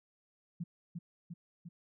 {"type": "tone with echo", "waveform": "sine", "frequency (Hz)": 171, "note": "F3", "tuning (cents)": -36, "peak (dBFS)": -35, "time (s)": [0.6, 0.64], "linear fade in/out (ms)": 10, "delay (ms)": 350, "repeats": 3, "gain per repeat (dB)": -3, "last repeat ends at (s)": 1.69, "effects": []}